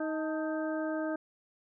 harmonic tone with a mistuned harmonic, 313.6 Hz, D#4, 14 cents sharp, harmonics 1 / 2 / 3 / 4 / 5, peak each -33 / -35 / -45 / -45 / -42 dBFS, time 0-1.16 s, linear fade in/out 5 ms, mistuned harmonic 3, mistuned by -88 cents, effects none

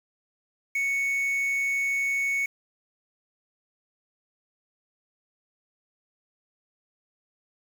triangle tone with quantisation, 2217 Hz, C#7, in tune, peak -22 dBFS, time 0.75-2.46 s, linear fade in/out 5 ms, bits 7, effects none

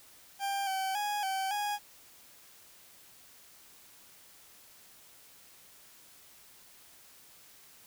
40% pulse tone with pitch steps, 793 / 767 / 829 / 769 / 827 Hz, G5 / G5 / G#5 / G5 / G#5, +20 / -38 / -3 / -33 / -8 cents, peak -30 dBFS, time 0.39-1.79 s, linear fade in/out 50 ms, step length 280 ms, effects white hiss -57 dBFS RMS until 7.86 s

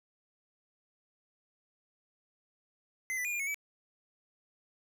square tone with pitch steps, 2055 / 1986 / 2437 / 2407 / 2196 / 2293 Hz, C7 / B6 / D#7 / D7 / C#7 / D7, -32 / +9 / -37 / +42 / -17 / -42 cents, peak -33 dBFS, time 3.1-3.544 s, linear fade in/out 0 ms, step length 74 ms, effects none

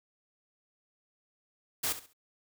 white noise with echo, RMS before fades -31 dBFS, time 1.83-1.93 s, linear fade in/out 10 ms, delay 68 ms, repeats 3, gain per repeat -12 dB, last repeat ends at 2.134 s, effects none

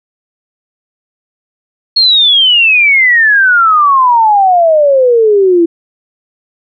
sine exponential sweep, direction down, 4333 to 329.6 Hz, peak -4 dBFS, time 1.96-5.66 s, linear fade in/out 10 ms, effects none

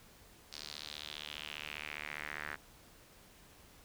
sawtooth tone with band-pass filter sweep, 74.9 Hz, D2, 35 cents sharp, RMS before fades -45 dBFS, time 0.52-2.56 s, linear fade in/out 10 ms, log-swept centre 4800 to 1700 Hz, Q 3.4, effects pink hiss -60 dBFS RMS until 3.84 s

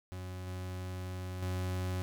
40% pulse tone with level steps, 91.9 Hz, F#2, 11 cents flat, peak -39 / -37 / -32 dBFS, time 0.12-2.02 s, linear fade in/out 0 ms, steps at 0.47 / 1.42 s, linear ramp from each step 2 ms, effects none

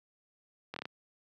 slowing click train, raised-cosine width 0.3 ms, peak -23 dBFS, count 5, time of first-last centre 0.74-0.855 s, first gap 23 ms, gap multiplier 1.15, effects high-pass 150 Hz 12 dB/octave

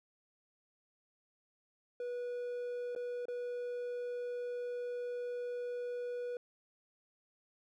triangle tone with dropouts, 487.7 Hz, B4, 22 cents flat, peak -35 dBFS, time 2-6.37 s, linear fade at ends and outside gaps 2 ms, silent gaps 2.951-2.961 / 3.255-3.283 s, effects none

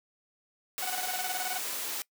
white noise, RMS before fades -35 dBFS, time 0.78-2.02 s, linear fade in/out 0 ms
sawtooth tone with tremolo, 740 Hz, F#5, in tune, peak -28 dBFS, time 0.82-1.58 s, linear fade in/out 10 ms, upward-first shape square, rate 19 Hz, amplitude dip 75%
effects noise-tail reverb RT60 0.1 s tail -22 dB re dry + high-pass 300 Hz 12 dB/octave

